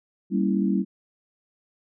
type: chord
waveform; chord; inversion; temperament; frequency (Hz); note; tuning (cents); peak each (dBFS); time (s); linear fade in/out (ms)
sine; G diminished seventh; none; equal; 196 / 233.1 / 277.2 / 329.6; G3 / Bb3 / Db4 / Fb4; 0 / 0 / 0 / 0; -22 / -28 / -28 / -28; 0.3-0.85; 50
effects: none